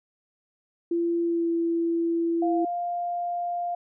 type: tone with pitch glide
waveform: sine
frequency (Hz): 340 to 335.3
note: F4 to E4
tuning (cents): -46 to +30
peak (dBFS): -22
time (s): 0.91-2.65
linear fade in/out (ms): 5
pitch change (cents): -24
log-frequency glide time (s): 1.23-1.49
type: tone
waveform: sine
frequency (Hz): 700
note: F5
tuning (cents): +4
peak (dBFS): -26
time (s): 2.42-3.75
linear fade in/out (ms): 5
effects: none